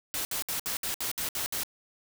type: noise bursts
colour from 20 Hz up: white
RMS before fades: -32 dBFS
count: 9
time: 0.14-1.634 s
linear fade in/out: 0 ms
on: 110 ms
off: 63 ms
effects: none

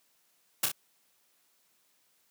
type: noise with echo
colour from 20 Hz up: white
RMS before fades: -26 dBFS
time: 0.63-0.66 s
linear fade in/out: 5 ms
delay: 29 ms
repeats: 2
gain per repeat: -5 dB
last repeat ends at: 0.718 s
effects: white hiss -70 dBFS RMS until 2.3 s + high-pass 150 Hz 12 dB/octave

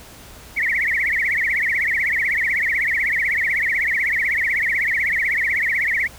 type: tone with vibrato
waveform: sine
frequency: 2025 Hz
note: B6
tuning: 43 cents sharp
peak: -17 dBFS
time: 0.56-6.08 s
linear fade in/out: 20 ms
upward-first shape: triangle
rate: 16 Hz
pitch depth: 240 cents each way
effects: added 60 Hz sine -47 dBFS peak until 6.18 s + pink hiss -42 dBFS RMS until 6.18 s

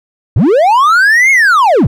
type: linear two-way sweep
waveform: triangle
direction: up then down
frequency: 75.3 to 2197 to 75.3 Hz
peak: -3 dBFS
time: 0.36-1.87 s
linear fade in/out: 5 ms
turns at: 1.31 s
effects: none

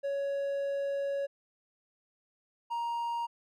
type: tone pair in turn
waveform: triangle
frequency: 558 / 938.4 Hz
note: C#5 / A#5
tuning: +11 / +11 cents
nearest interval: major sixth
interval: 900 cents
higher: second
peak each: -28 / -29 dBFS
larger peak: first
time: 0.03-1.27 / 2.7-3.27 s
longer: first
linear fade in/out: 20 ms
effects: none

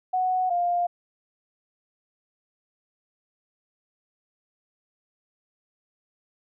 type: tone pair in turn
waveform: sine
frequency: 740 / 702.2 Hz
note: F#5 / F5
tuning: 0 / +9 cents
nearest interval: minor second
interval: 91 cents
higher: first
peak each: -21 dBFS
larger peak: neither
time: 0.13-0.5 / 0.5-0.87 s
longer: neither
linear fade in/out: 10 ms
effects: none

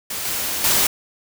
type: noise with level steps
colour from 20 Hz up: white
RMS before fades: -27 / -24 / -17 dBFS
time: 0.1-0.87 s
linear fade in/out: 5 ms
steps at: 0.25 / 0.64 s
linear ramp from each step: 2 ms
effects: none

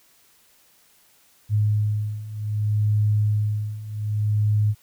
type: beating tone pair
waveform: sine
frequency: 105.1 / 105.74 Hz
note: G#2 / G#2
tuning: +21 / +32 cents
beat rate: 0.64 Hz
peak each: -24 / -21 dBFS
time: 1.49-4.75 s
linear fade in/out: 50 ms
effects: white hiss -58 dBFS RMS until 4.82 s

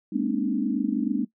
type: tone cluster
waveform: sine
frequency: 205.3 / 228.5 / 254.6 / 276.7 / 304 Hz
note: G#3 / A#3 / C4 / C#4 / D#4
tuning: -20 / -34 / -47 / -3 / -40 cents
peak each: -29 dBFS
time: 0.12-1.25 s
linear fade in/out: 10 ms
effects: noise-tail reverb RT60 0.1 s tail -18 dB re dry

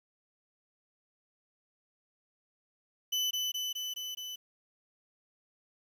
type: tone with echo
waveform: 35% pulse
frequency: 3000 Hz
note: F#7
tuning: 23 cents sharp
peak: -27 dBFS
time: 3.12-3.31 s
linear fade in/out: 10 ms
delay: 210 ms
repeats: 5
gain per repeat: -2 dB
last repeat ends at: 4.36 s
effects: 10-bit

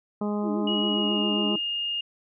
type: harmonic tone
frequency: 207.7 Hz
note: G#3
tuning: in tune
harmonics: 1 / 2 / 3 / 4 / 5 / 6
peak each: -26 / -32 / -36 / -38 / -40 / -42 dBFS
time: 0.21-1.56 s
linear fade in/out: 5 ms
type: tone with vibrato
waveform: sine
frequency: 317.2 Hz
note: D#4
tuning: 33 cents sharp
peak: -29 dBFS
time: 0.42-1.59 s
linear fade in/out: 50 ms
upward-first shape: sine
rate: 7.4 Hz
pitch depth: 150 cents each way
type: tone with pitch glide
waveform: sine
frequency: 2900 to 2834 Hz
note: F#7 to F7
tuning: -35 to +25 cents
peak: -26 dBFS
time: 0.67-2.01 s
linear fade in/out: 5 ms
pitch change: -40 cents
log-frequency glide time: 0.91-1.26 s
effects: none

